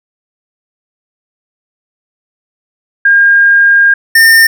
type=tone pair in turn; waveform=sine / square; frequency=1614 / 1811.7 Hz; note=G#6 / A#6; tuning=-50 / -50 cents; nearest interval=major second; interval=200 cents; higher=second; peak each=-3 dBFS; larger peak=neither; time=3.05-3.94 / 4.15-4.47 s; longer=first; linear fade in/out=5 ms; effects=none

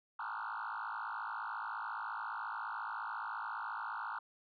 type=tone with frequency modulation; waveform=sine; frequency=1162 Hz; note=D6; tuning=19 cents flat; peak=-37 dBFS; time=0.19-4.19 s; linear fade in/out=5 ms; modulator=54.4 Hz; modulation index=5.8; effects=tanh soft clip ceiling -35 dBFS

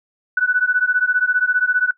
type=beating tone pair; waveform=sine; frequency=1480 / 1495 Hz; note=F#6 / F#6; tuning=0 / +17 cents; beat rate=15 Hz; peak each=-17 dBFS; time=0.37-1.91 s; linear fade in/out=5 ms; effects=noise-tail reverb RT60 0.1 s tail -19 dB re dry

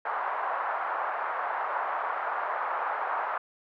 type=band-pass noise; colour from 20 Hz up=pink; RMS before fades=-31 dBFS; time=0.05-3.38 s; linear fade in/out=5 ms; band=740 to 1400 Hz; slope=24 dB/octave; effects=none

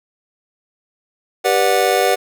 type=chord; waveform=square; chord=G major seventh; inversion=none; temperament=just; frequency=392 / 490 / 588 / 735 Hz; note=G4 / B4 / D5 / F#5; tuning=0 / -14 / +2 / -12 cents; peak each=-20 / -19 / -21 / -18 dBFS; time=1.44-2.16 s; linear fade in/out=20 ms; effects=none

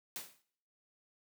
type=noise with exponential decay; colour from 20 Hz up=white; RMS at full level=-39 dBFS; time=0.16-0.42 s; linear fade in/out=0 ms; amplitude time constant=55 ms; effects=noise-tail reverb RT60 0.6 s tail -19 dB re dry + high-pass 150 Hz 12 dB/octave

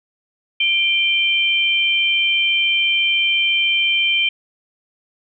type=tone pair together; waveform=sine; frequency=2381 / 3113 Hz; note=D7 / G7; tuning=+23 / -13 cents; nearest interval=perfect fourth; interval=464 cents; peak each=-17 dBFS; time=0.6-4.29 s; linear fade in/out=5 ms; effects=none

